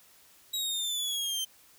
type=exponential sweep; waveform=sawtooth; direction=down; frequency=3855 to 3105 Hz; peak=-27 dBFS; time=0.53-1.45 s; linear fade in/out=10 ms; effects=white hiss -59 dBFS RMS until 1.78 s